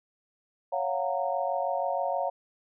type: chord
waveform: sine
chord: Gb major seventh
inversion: second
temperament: just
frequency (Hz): 555 / 693.7 / 740 / 925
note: Db5 / F5 / Gb5 / Bb5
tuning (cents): +2 / -12 / 0 / -14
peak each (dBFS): -31 / -31 / -32 / -34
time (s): 0.72-2.3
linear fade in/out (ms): 10
effects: none